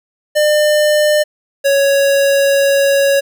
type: tone pair in turn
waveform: square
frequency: 600 / 555.5 Hz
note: D5 / C#5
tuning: +37 / +4 cents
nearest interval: minor second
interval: 133 cents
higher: first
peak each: -10 dBFS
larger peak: neither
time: 0.35-1.24 / 1.64-3.21 s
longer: second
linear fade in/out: 20 ms
effects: none